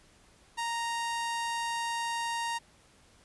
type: tone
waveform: sawtooth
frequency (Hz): 931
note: A#5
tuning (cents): -2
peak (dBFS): -27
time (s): 0.57-2.59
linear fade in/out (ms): 20
effects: pink hiss -61 dBFS RMS until 3.24 s + resampled to 24000 Hz